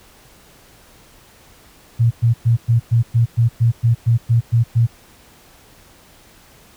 sine tone bursts, 116.54 Hz, A#2, in tune, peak -10 dBFS, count 13, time 1.99-4.87 s, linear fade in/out 20 ms, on 120 ms, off 110 ms, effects pink hiss -48 dBFS RMS until 6.76 s

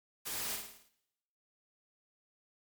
white noise with echo, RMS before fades -39 dBFS, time 0.25-0.57 s, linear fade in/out 20 ms, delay 54 ms, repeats 6, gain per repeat -5 dB, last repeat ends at 0.894 s, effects noise-tail reverb RT60 0.9 s tail -19 dB re dry + MP3 96 kbps

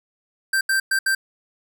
square tone bursts at uneven times, 1568 Hz, G6, in tune, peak -18 dBFS, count 4, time 0.53-0.61 / 0.69-0.8 / 0.91-0.99 / 1.06-1.15 s, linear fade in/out 5 ms, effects none

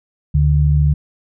sine tone pair together, 73.42 / 146.84 Hz, D2 / D3, 0 / 0 cents, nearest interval octave, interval 1200 cents, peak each -13 dBFS, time 0.34-0.94 s, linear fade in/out 10 ms, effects none

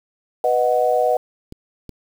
sine chord, B major, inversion none, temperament equal, 493.9 / 622.3 / 740 Hz, B4 / D#5 / F#5, 0 / 0 / 0 cents, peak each -19 dBFS, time 0.44-1.17 s, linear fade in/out 2 ms
clicks, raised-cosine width 3 ms, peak -22 dBFS, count 2, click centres 1.524 / 1.893 s
effects 7-bit

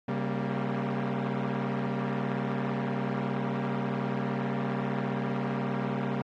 sawtooth chord, G diminished, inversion second, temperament equal with one note detuned, 135.66 / 196 / 233.1 Hz, Db3 / G3 / Bb3, -37 / 0 / 0 cents, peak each -29 dBFS, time 0.08-6.22 s, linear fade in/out 5 ms, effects low-pass 2000 Hz 12 dB/octave + AAC 48 kbps

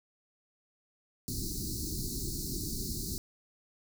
pink band-stop noise, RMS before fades -36 dBFS, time 1.28-3.18 s, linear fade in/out 0 ms, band 390 to 4100 Hz, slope 96 dB/octave, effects none

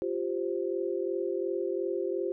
sine chord, F suspended second, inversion none, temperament equal, 349.2 / 392 / 523.3 Hz, F4 / G4 / C5, 0 / 0 / 0 cents, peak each -32 / -32 / -35 dBFS, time 0.02-2.32 s, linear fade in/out 0 ms, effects none

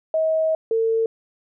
sine tone pair in turn, 637 / 450.4 Hz, D#5 / A4, +41 / +40 cents, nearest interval tritone, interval 601 cents, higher first, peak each -17 dBFS, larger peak neither, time 0.14-0.55 / 0.71-1.06 s, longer first, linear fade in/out 2 ms, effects none

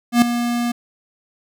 square tone with ADSR envelope, 238.9 Hz, A#3, 43 cents sharp, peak -8 dBFS, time 0.12-0.72 s, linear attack 100 ms, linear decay 3 ms, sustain -11 dB, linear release 8 ms, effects none

